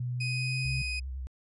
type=tone with pitch glide; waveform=sine; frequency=123.47 to 130.59 Hz; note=B2 to C3; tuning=0 to -3 cents; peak=-30 dBFS; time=0-0.82 s; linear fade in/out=5 ms; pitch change=+97 cents; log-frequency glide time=0.15-0.63 s
type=tone; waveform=30% pulse; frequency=2500 Hz; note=D#7; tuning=8 cents sharp; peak=-30 dBFS; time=0.2-1 s; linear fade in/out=10 ms
type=tone with vibrato; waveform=sine; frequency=65.41 Hz; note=C2; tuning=in tune; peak=-34 dBFS; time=0.65-1.27 s; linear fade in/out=0 ms; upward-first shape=triangle; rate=10 Hz; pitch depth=81 cents each way
effects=resampled to 24000 Hz